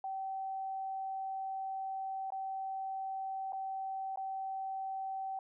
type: tone with dropouts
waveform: sine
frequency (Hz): 770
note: G5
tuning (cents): -31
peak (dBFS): -36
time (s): 0.04-5.39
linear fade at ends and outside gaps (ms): 2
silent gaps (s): 2.304-2.321 / 3.523-3.531 / 4.159-4.173
effects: none